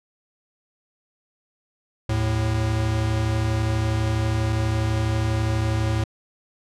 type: tone pair together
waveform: square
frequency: 77.78 / 110 Hz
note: D#2 / A2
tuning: 0 / 0 cents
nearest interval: tritone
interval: 600 cents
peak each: -27 / -22 dBFS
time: 2.09-6.04 s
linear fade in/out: 5 ms
effects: low-pass 8000 Hz 12 dB/octave